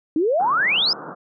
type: exponential sweep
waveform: sine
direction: up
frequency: 293.7 to 5300 Hz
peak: -16 dBFS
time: 0.16-0.93 s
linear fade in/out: 2 ms
type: band-pass noise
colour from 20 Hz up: white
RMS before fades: -35 dBFS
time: 0.39-1.15 s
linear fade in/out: 20 ms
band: 130 to 1500 Hz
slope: 96 dB/octave
effects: none